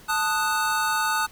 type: chord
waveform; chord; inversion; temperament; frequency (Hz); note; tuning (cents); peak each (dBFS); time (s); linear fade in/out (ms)
square; D# diminished; second; equal; 880 / 1244.5 / 1480; A5 / D#6 / F#6; 0 / 0 / 0; -27; 0.08-1.27; 20
effects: pink hiss -50 dBFS RMS until 1.31 s